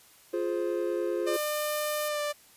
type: chord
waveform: triangle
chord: F minor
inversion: none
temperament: just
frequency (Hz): 349.2 / 419.1 / 523.8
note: F4 / Ab4 / C5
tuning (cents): 0 / +16 / +2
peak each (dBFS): -28 / -31 / -31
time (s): 0.33-1.37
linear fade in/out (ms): 10
type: tone with pitch glide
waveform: sawtooth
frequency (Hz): 600 to 590.4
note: D5 to D5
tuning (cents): +37 to +9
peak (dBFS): -25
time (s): 1.26-2.33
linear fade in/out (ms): 20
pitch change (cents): -28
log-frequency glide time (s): 2.08-2.21
type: noise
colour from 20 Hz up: violet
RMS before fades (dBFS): -35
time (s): 1.33-2.09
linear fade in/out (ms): 10
effects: white hiss -57 dBFS RMS until 2.56 s + resampled to 32000 Hz